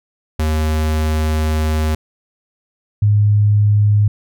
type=tone pair in turn; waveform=square / sine; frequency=77.78 / 104.01 Hz; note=D#2 / G#2; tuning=0 / +3 cents; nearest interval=perfect fourth; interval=503 cents; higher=second; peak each=-15 / -9 dBFS; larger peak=second; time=0.39-1.95 / 3.02-4.08 s; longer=first; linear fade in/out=5 ms; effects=none